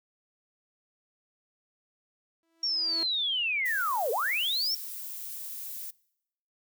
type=tone with exponential growth; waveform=sawtooth; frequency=329.6 Hz; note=E4; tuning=in tune; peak=-32 dBFS; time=2.43-3.03 s; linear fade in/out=0 ms; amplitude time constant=130 ms
type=linear two-way sweep; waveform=sine; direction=down then up; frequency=5588 to 415.3 to 5588 Hz; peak=-26 dBFS; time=2.63-4.75 s; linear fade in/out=5 ms; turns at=4.11 s
type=noise; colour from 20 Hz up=violet; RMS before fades=-39 dBFS; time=3.65-5.91 s; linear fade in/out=10 ms
effects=noise-tail reverb RT60 0.8 s tail -24 dB re dry